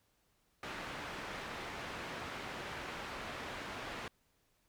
white low-pass noise, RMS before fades -44 dBFS, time 0.63-4.08 s, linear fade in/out 2 ms, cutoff 2000 Hz, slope 12 dB/octave, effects pink hiss -75 dBFS RMS until 4.68 s

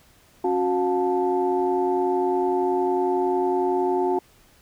sine tone cluster, 274.8 / 365.7 / 712 / 877 Hz, C#4 / F#4 / F5 / A5, -15 / -20 / +33 / -6 cents, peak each -29 / -21 / -28 / -26 dBFS, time 0.44-4.19 s, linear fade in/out 5 ms, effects tanh soft clip ceiling -9 dBFS + pink hiss -56 dBFS RMS until 4.61 s

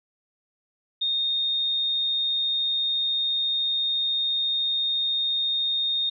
sine tone, 3683 Hz, A#7, 22 cents flat, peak -22 dBFS, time 1.01-6.1 s, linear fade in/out 10 ms, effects none

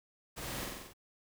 pink noise with echo, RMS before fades -43 dBFS, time 0.36-0.66 s, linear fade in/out 20 ms, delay 46 ms, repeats 6, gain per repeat -2 dB, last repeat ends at 0.936 s, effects none

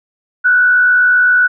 sine tone with frequency modulation, 1480 Hz, F#6, in tune, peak -7 dBFS, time 0.44-1.48 s, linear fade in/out 20 ms, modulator 67.6 Hz, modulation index 0.45, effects none

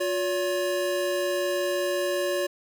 square tone pair together, 358.1 / 568.4 Hz, F4 / C#5, +43 / +43 cents, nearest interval minor sixth, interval 800 cents, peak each -29 / -27 dBFS, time 0-2.47 s, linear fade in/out 10 ms, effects none

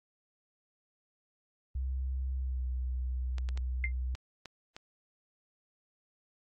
sine tone with pitch glide, 65.2 to 63.02 Hz, C2 to B1, -5 to +36 cents, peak -31 dBFS, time 1.75-4.15 s, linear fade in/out 5 ms, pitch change -59 cents, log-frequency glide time 2.37-2.65 s
clicks, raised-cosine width 0.2 ms, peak -26 dBFS, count 6, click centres 3.383 / 3.489 / 3.575 / 4.151 / 4.457 / 4.765 s
sine tone with exponential decay, 2093 Hz, C7, in tune, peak -26 dBFS, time 3.84-3.92 s, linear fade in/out 1 ms, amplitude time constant 17 ms
effects AAC 32 kbps

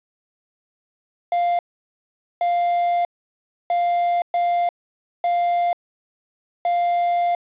triangle tone bursts at uneven times, 698.5 Hz, F5, in tune, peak -15 dBFS, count 6, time 1.32-1.59 / 2.41-3.05 / 3.7-4.22 / 4.34-4.69 / 5.24-5.73 / 6.65-7.35 s, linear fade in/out 2 ms, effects resampled to 8000 Hz + 8-bit

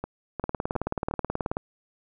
two click trains, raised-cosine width 1 ms, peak -17 / -13 dBFS, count 4 / 22, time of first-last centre 0.04-1.111 / 0.44-1.569 s, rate 2.8 / 18.6 Hz, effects none

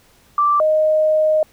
sine tone pair in turn, 1172 / 620.8 Hz, D6 / D#5, -4 / -4 cents, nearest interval major seventh, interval 1100 cents, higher first, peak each -12 dBFS, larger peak neither, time 0.38-0.6 / 0.6-1.43 s, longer second, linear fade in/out 2 ms, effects pink hiss -53 dBFS RMS until 1.52 s

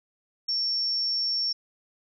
sine tone, 5460 Hz, F8, 40 cents flat, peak -24 dBFS, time 0.48-1.53 s, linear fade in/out 10 ms, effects none

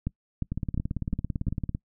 two click trains, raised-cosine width 5 ms, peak -15 / -17 dBFS, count 5 / 23, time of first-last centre 0.07-1.483 / 0.52-1.749 s, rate 2.83 / 17.9 Hz, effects noise-tail reverb RT60 0.1 s tail -24 dB re dry

